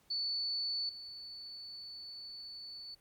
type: tone with level steps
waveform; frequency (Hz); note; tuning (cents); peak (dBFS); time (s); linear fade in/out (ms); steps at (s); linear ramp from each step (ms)
sine; 4470; C#8; +14; -33 / -44; 0.1-2.95; 10; 0.89; 2
effects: pink hiss -69 dBFS RMS until 3 s + Opus 48 kbps